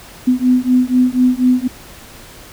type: beating tone pair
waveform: sine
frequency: 250 / 254.1 Hz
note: B3 / B3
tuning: +21 / +49 cents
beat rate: 4.1 Hz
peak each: -13 dBFS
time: 0.27-1.68 s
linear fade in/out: 10 ms
effects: pink hiss -38 dBFS RMS until 2.52 s